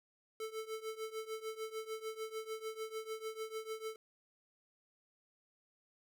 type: tone with tremolo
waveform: square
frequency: 440 Hz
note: A4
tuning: in tune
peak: -38 dBFS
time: 0.4-3.96 s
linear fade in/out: 2 ms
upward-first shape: triangle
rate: 6.7 Hz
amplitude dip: 90%
effects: none